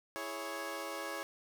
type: chord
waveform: 15% pulse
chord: C# minor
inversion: first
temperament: equal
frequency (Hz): 329.6 / 415.3 / 554.4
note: E4 / G#4 / C#5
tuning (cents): 0 / 0 / 0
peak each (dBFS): -38 / -39 / -35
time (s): 0.16-1.23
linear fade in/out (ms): 0
effects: none